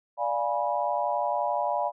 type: chord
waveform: sine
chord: D diminished seventh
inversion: none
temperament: equal with one note detuned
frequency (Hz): 587.3 / 698.5 / 830.6 / 976.4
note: D5 / F5 / Ab5 / Cb6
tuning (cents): 0 / 0 / 0 / -20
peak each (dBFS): -30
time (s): 0.17-1.92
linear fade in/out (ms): 50
effects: none

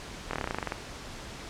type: slowing click train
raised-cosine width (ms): 0.5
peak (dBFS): -15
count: 13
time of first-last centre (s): 0.31-0.721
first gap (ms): 23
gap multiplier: 1.07
effects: pink hiss -42 dBFS RMS until 1.49 s + low-pass 7000 Hz 12 dB/octave

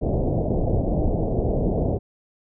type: low-pass noise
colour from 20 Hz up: pink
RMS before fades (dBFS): -22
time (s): 0.01-1.99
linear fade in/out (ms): 20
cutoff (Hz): 700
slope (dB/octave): 48
effects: none

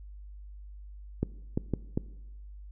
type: clicks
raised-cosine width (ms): 3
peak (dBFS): -14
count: 4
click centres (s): 1.23 / 1.575 / 1.737 / 1.975
effects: noise-tail reverb RT60 1.0 s tail -20 dB re dry + added 50 Hz sine -43 dBFS peak until 2.71 s

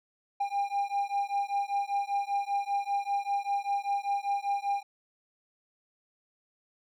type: beating tone pair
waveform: triangle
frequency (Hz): 800 / 805.1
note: G5 / G5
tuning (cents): +35 / +46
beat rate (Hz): 5.1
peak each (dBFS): -29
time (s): 0.4-4.83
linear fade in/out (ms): 10
effects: none

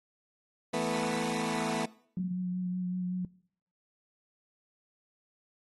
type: chord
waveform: 15% pulse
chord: E suspended fourth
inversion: none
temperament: equal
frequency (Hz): 164.81 / 220 / 246.9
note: E3 / A3 / B3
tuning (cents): 0 / 0 / 0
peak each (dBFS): -30 / -27 / -27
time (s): 0.73-1.86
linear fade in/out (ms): 10
type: tone with vibrato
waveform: sine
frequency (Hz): 181.5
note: F#3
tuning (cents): -33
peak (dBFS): -29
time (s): 2.17-3.25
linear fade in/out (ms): 2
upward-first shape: sine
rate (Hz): 5.3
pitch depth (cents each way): 16
effects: noise-tail reverb RT60 0.6 s tail -22 dB re dry + AAC 32 kbps

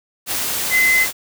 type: tone in noise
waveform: sine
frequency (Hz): 2046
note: C7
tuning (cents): -39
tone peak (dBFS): -12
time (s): 0.7-1.07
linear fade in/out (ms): 50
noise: white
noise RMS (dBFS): -22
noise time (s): 0.26-1.13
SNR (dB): +7
effects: none

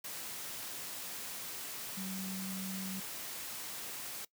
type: tone in noise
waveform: sine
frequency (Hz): 190.2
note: F#3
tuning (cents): +48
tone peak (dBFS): -39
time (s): 1.97-3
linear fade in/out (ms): 5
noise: white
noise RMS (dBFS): -43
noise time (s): 0.04-4.25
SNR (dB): +1
effects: noise-tail reverb RT60 0.1 s tail -21 dB re dry + high-pass 100 Hz 12 dB/octave

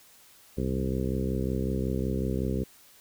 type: harmonic tone with a mistuned harmonic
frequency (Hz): 65.41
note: C2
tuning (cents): 0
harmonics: 1 / 2 / 3 / 4 / 5 / 6 / 7 / 8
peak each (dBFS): -32 / -33 / -32 / -35 / -38 / -35 / -38 / -41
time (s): 0.57-2.64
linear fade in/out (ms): 10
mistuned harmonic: 1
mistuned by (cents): +57
effects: white hiss -56 dBFS RMS until 3 s

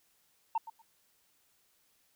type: tone with echo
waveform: sine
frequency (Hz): 902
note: A5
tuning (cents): +43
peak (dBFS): -26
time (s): 0.55-0.58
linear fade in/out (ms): 5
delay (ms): 120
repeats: 2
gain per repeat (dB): -15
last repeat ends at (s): 0.82
effects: tanh soft clip ceiling -24 dBFS + white hiss -71 dBFS RMS until 2.15 s

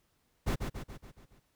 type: noise with echo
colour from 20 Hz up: brown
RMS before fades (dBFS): -29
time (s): 0.46-0.56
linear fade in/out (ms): 20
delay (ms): 140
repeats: 6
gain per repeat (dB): -5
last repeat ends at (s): 1.4
effects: pink hiss -74 dBFS RMS until 1.55 s

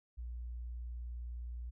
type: tone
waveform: sine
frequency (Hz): 59.7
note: A#1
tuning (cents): +42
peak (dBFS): -40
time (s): 0.17-1.71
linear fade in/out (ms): 20
effects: none

